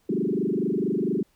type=tone with frequency modulation; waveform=sine; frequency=293 Hz; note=D4; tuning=4 cents flat; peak=-22 dBFS; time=0.09-1.23 s; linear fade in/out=5 ms; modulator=24.4 Hz; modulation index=4.7; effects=pink hiss -66 dBFS RMS until 1.35 s